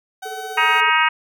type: tone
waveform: 30% pulse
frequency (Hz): 757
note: F#5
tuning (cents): +39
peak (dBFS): -26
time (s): 0.22-0.81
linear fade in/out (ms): 10
type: tone with tremolo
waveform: triangle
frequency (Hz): 435.1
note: A4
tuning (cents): -19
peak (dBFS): -27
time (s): 0.25-0.9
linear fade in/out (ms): 10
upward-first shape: sine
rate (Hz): 16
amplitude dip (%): 80
type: harmonic tone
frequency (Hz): 315.5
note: D#4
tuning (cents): +24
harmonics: 3 / 4 / 5 / 6 / 7 / 8 / 9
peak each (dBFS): -19 / -20 / -21 / -22 / -22 / -23 / -24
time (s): 0.57-1.09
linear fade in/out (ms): 10
effects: none